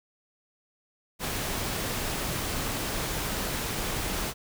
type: noise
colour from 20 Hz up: pink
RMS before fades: -31 dBFS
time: 1.19-4.34 s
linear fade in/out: 50 ms
effects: none